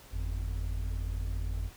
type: tone pair together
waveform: triangle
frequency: 49.24 / 86.7 Hz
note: G1 / F2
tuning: +8 / -12 cents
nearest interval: minor seventh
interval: 980 cents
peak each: -30 / -34 dBFS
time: 0.11-1.71 s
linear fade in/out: 50 ms
effects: pink hiss -54 dBFS RMS until 1.76 s